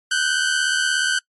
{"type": "tone pair together", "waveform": "sawtooth", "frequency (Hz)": [1481.1, 1558], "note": ["F#6", "G6"], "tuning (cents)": [1, -11], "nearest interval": "minor second", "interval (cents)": 88, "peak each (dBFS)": -17, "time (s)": [0.11, 1.19], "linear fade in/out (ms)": 5, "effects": ["noise-tail reverb RT60 0.1 s tail -25 dB re dry", "MP3 48 kbps"]}